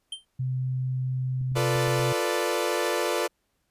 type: tone with exponential decay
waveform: square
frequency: 3138 Hz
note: G7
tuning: 1 cent sharp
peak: -29 dBFS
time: 0.12-0.25 s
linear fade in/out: 5 ms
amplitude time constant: 27 ms
type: tone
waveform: sine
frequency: 128.9 Hz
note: C3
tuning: 26 cents flat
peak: -25 dBFS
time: 0.39-2.13 s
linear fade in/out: 10 ms
type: clicks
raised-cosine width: 5 ms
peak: -30 dBFS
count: 6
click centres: 1.414 / 1.518 / 1.576 / 1.758 / 1.877 / 1.994 s
type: chord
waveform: sawtooth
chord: B half-diminished seventh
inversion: second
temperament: equal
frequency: 349.2 / 440 / 493.9 / 587.3 Hz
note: F4 / A4 / B4 / D5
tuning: 0 / 0 / 0 / 0 cents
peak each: -26 dBFS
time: 1.55-3.28 s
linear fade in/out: 20 ms
effects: pink hiss -74 dBFS RMS until 3.7 s + resampled to 32000 Hz